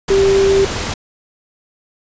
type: tone in noise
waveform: sine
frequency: 391.3 Hz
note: G4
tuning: 3 cents flat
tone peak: -9 dBFS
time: 0.1-0.65 s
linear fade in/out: 5 ms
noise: pink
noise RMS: -21 dBFS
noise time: 0.08-0.94 s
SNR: +9 dB
effects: resampled to 16000 Hz